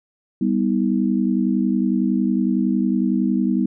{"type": "chord", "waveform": "sine", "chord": "G augmented", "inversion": "none", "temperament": "equal with one note detuned", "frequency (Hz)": [196, 246.9, 317.8], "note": ["G3", "B3", "D#4"], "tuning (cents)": [0, 0, 37], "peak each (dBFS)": [-20, -20, -23], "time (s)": [0.41, 3.66], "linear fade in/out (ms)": 5, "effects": []}